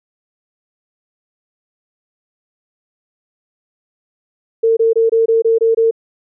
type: tone bursts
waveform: sine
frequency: 453.3 Hz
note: A#4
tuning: 48 cents flat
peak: -9 dBFS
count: 8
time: 4.63-5.911 s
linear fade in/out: 10 ms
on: 140 ms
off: 23 ms
effects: none